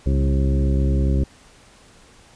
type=harmonic tone with a mistuned harmonic; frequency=67.4 Hz; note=C#2; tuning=48 cents flat; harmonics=1 / 2 / 3 / 4 / 5 / 6 / 8; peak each=-17 / -23 / -27 / -29 / -31 / -33 / -35 dBFS; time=0.06-1.24 s; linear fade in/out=5 ms; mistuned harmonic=2; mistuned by=+36 cents; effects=pink hiss -50 dBFS RMS until 2.35 s + resampled to 22050 Hz